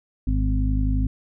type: harmonic tone with a mistuned harmonic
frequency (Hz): 51.6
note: G#1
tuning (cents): -10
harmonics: 1 / 2 / 3 / 4 / 5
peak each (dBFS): -20 / -26 / -33 / -37 / -27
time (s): 0.27-1.07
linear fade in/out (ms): 5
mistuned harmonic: 4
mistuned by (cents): +16
effects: none